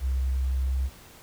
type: tone with pitch glide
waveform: sine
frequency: 65.4 to 65.89 Hz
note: C2 to C2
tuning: 0 to +13 cents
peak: -23 dBFS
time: 0-0.9 s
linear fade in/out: 50 ms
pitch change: +13 cents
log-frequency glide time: 0.65-0.77 s
effects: pink hiss -50 dBFS RMS until 1.22 s